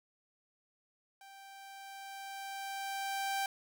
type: tone with level ramp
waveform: sawtooth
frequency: 784 Hz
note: G5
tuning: in tune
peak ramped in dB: -49 to -28 dBFS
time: 1.21-3.46 s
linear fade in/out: 2 ms
effects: none